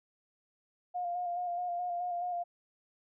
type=tone with vibrato; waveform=sine; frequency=707 Hz; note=F5; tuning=21 cents sharp; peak=-32 dBFS; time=0.94-2.44 s; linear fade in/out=20 ms; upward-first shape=square; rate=4.7 Hz; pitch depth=24 cents each way; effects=none